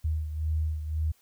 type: beating tone pair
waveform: sine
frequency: 77.78 / 79.68 Hz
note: D#2 / D#2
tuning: 0 / +42 cents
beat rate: 1.9 Hz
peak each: -27 / -34 dBFS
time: 0.04-1.12 s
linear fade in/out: 10 ms
effects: white hiss -65 dBFS RMS until 1.21 s